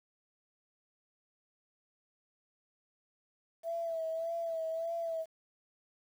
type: tone with vibrato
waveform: sine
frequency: 659.3 Hz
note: E5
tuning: in tune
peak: -33 dBFS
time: 3.63-5.26 s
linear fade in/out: 50 ms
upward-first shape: sine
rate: 1.7 Hz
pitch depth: 39 cents each way
effects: 10-bit